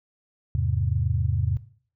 sine chord, E augmented, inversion none, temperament equal, 82.41 / 103.83 / 130.81 Hz, E2 / G#2 / B#2, 0 / 0 / 0 cents, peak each -26 dBFS, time 0.55-1.57 s, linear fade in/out 0 ms, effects noise-tail reverb RT60 0.5 s tail -17 dB re dry

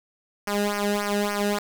sawtooth tone with flanger, 204.9 Hz, G#3, 23 cents flat, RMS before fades -25 dBFS, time 0.47-1.59 s, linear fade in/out 5 ms, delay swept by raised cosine 0.26 to 0.93 ms, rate 3.5 Hz, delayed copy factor -1, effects 7-bit

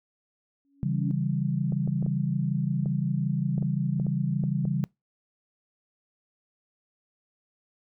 sine tone with exponential growth, 279.4 Hz, C#4, 14 cents sharp, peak -29 dBFS, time 0.65-1.11 s, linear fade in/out 0 ms, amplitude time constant 100 ms
sine chord, C# diminished, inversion none, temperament equal with one note detuned, 138.59 / 164.05 / 196 Hz, C#3 / E3 / G3, 0 / -8 / 0 cents, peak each -27 / -29 / -30 dBFS, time 0.83-4.84 s, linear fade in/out 0 ms
clicks, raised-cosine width 2 ms, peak -25 dBFS, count 11, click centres 1.723 / 1.876 / 2.026 / 2.063 / 2.859 / 3.58 / 3.626 / 3.999 / 4.067 / 4.438 / 4.653 s
effects noise-tail reverb RT60 0.2 s tail -25 dB re dry

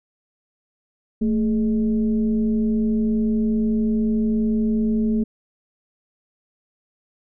sine tone with frequency modulation, 221.6 Hz, A3, 13 cents sharp, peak -17 dBFS, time 1.21-5.24 s, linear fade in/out 10 ms, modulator 196 Hz, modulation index 0.51, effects none

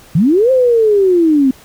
sine linear two-way sweep, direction up then down, 140.2 to 530 to 255.1 Hz, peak -7 dBFS, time 0.15-1.51 s, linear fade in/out 5 ms, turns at 0.51 s, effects pink hiss -42 dBFS RMS until 1.64 s

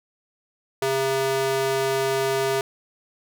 square tone with high-pass filter, 134.5 Hz, C3, 48 cents sharp, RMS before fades -23 dBFS, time 0.82-2.61 s, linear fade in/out 2 ms, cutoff 410 Hz, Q 1.4, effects none

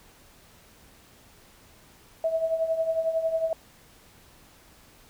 sine tone with tremolo, 650 Hz, E5, 24 cents flat, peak -20 dBFS, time 2.24-3.53 s, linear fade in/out 2 ms, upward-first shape triangle, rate 11 Hz, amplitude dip 75%, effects pink hiss -55 dBFS RMS until 5.09 s

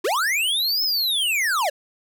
square linear two-way sweep, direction up then down, 311.8 to 5274 to 526 Hz, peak -20 dBFS, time 0.04-1.7 s, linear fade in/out 10 ms, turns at 0.83 s, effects none

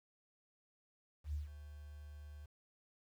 sine tone with ADSR envelope, 74.2 Hz, D2, 18 cents sharp, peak -35 dBFS, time 1.24-2.46 s, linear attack 94 ms, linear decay 140 ms, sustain -14 dB, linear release 9 ms, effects tanh soft clip ceiling -31 dBFS + 11-bit

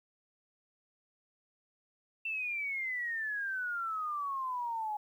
sine exponential sweep, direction down, 2695 to 830.6 Hz, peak -33 dBFS, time 2.25-4.97 s, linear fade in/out 5 ms, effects 11-bit

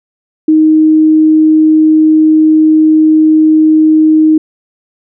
sine tone, 312.4 Hz, D#4, 7 cents sharp, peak -3 dBFS, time 0.48-4.38 s, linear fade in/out 5 ms, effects none

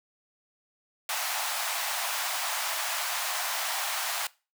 pink high-pass noise, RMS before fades -31 dBFS, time 1.09-4.27 s, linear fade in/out 2 ms, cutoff 670 Hz, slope 48 dB/octave, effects noise-tail reverb RT60 0.3 s tail -21 dB re dry

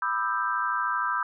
sine chord, E minor seventh, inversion second, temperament equal with one note detuned, 987.8 / 1205.6 / 1318.5 / 1568 Hz, B5 / D6 / E6 / G6, 0 / +45 / 0 / 0 cents, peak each -30 dBFS, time 0.02-1.23 s, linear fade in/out 2 ms, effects none

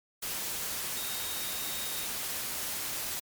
sine tone in noise, 3729 Hz, A#7, in tune, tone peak -42 dBFS, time 0.96-2.06 s, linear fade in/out 10 ms, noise white, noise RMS -35 dBFS, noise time 0.22-3.2 s, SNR -10 dB, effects MP3 96 kbps

